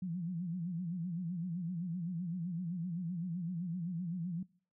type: tone with vibrato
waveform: sine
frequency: 174.2 Hz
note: F3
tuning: 4 cents flat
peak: -35 dBFS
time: 0.02-4.43 s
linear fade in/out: 5 ms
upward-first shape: sine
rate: 7.8 Hz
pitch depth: 120 cents each way
effects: noise-tail reverb RT60 0.5 s tail -24 dB re dry